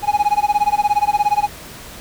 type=tone with tremolo; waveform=triangle; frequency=830.6 Hz; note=G#5; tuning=in tune; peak=-8 dBFS; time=0.02-1.49 s; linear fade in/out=50 ms; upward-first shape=sine; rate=17 Hz; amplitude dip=100%; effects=pink hiss -36 dBFS RMS until 2 s